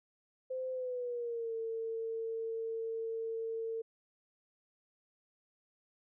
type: tone with pitch glide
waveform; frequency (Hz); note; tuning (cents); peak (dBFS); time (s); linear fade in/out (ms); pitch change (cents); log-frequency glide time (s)
sine; 516 to 451.8; C5 to A4; -24 to +46; -35; 0.5-3.82; 10; -230; 0.72-1.54
effects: none